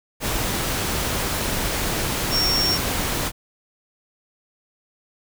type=tone in noise; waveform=sine; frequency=5510 Hz; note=F8; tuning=24 cents flat; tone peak=-19 dBFS; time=2.3-2.79 s; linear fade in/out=50 ms; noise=pink; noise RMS=-24 dBFS; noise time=0.2-3.32 s; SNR=+2 dB; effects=none